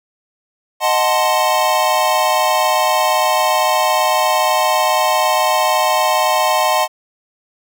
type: chord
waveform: square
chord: D# diminished seventh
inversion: none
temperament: equal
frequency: 622.3 / 740 / 880 / 1046.5 Hz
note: D#5 / F#5 / A5 / C6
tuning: 0 / 0 / 0 / 0 cents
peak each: -19 dBFS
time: 0.8-6.88 s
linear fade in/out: 50 ms
effects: none